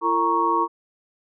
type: tone cluster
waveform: sine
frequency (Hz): 339.8 / 455.1 / 937 / 1108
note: F4 / A#4 / A#5 / C#6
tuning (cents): -47 / -42 / +9 / -1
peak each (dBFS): -25 / -29 / -22 / -21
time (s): 0.01-0.68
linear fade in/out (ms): 50
effects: none